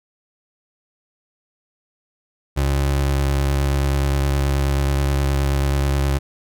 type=tone with vibrato; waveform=30% pulse; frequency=69.3 Hz; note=C#2; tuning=in tune; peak=-14 dBFS; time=2.56-6.19 s; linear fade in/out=20 ms; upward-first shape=sine; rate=9.5 Hz; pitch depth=20 cents each way; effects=none